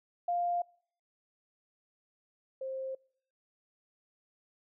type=tone pair in turn; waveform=sine; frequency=700 / 528.6 Hz; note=F5 / C5; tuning=+4 / +18 cents; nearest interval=perfect fourth; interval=486 cents; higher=first; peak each=-28 / -35 dBFS; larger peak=first; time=0.28-0.62 / 2.61-2.95 s; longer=neither; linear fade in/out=5 ms; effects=noise-tail reverb RT60 0.6 s tail -26 dB re dry